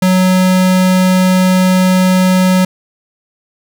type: tone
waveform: square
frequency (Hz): 185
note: F#3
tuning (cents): 0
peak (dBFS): -8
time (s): 0.02-2.65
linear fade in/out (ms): 5
effects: none